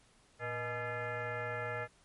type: tone with frequency modulation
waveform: sine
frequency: 620 Hz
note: D#5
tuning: 6 cents flat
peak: -35 dBFS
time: 0.39-1.88 s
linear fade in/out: 50 ms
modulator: 367 Hz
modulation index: 4
effects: pink hiss -66 dBFS RMS until 2.04 s + MP3 48 kbps